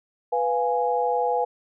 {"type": "chord", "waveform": "sine", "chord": "F diminished", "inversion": "second", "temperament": "equal", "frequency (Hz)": [493.9, 698.5, 830.6], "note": ["Cb5", "F5", "Ab5"], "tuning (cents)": [0, 0, 0], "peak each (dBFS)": [-24, -27, -24], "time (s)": [0.32, 1.45], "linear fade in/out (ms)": 10, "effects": []}